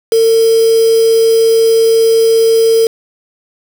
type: tone with quantisation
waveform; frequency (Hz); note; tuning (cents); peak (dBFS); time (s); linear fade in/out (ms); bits
sine; 452.8; A4; +50; -6; 0.12-2.87; 2; 3
effects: none